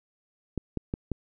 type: clicks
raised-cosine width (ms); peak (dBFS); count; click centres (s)
3; -16; 4; 0.577 / 0.773 / 0.939 / 1.117
effects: none